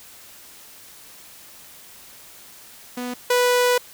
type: tone pair in turn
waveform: sawtooth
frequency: 246.9 / 492.6 Hz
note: B3 / B4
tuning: 0 / -5 cents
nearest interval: octave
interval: 1195 cents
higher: second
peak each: -23 / -12 dBFS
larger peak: second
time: 2.97-3.14 / 3.3-3.78 s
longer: second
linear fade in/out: 5 ms
effects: white hiss -45 dBFS RMS until 3.93 s